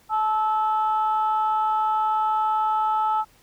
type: tone pair together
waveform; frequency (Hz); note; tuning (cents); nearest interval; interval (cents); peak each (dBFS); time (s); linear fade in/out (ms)
sine; 866 / 1306.9; A5 / E6; -28 / -15; perfect fifth; 713; -20 / -24; 0.09-3.25; 50
effects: tanh soft clip ceiling -13 dBFS + pink hiss -57 dBFS RMS until 3.42 s